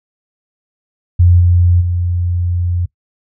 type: tone with level steps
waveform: sine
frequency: 88 Hz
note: F2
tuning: 14 cents sharp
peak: -5 / -7 / -13 dBFS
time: 1.19-2.86 s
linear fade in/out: 10 ms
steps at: 1.39 / 1.8 s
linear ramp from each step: 20 ms
effects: noise-tail reverb RT60 0.1 s tail -20 dB re dry